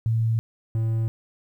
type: tone pair in turn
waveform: sine / triangle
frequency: 113.2 / 112.42 Hz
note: A2 / A2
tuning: +50 / +38 cents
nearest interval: unison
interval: 12 cents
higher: first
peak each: -19 dBFS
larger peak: neither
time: 0.06-0.39 / 0.75-1.08 s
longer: neither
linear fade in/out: 0 ms
effects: 10-bit